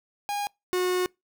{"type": "tone pair in turn", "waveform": "45% pulse", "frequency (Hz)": [817, 363.9], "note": ["G#5", "F#4"], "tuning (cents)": [-29, -29], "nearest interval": "octave + major second", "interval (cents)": 1400, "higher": "first", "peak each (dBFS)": [-27, -23], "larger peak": "second", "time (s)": [[0.29, 0.47], [0.73, 1.06]], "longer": "second", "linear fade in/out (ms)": 0, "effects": ["noise-tail reverb RT60 0.2 s tail -25 dB re dry"]}